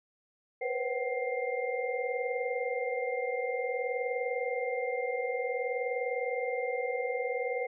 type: tone cluster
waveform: sine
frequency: 478.1 / 497.5 / 538 / 758 / 2106 Hz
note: A#4 / B4 / C5 / F#5 / C7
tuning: +44 / +13 / +48 / +42 / +11 cents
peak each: -38 / -33 / -38 / -39 / -38 dBFS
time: 0.61-7.67 s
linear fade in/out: 10 ms
effects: none